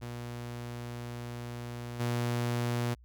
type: tone with level steps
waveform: sawtooth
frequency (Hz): 120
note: B2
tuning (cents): -49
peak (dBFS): -34 / -25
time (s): 0.01-2.95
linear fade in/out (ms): 20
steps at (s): 1.99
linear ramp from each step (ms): 20
effects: added 60 Hz sine -53 dBFS peak until 3.04 s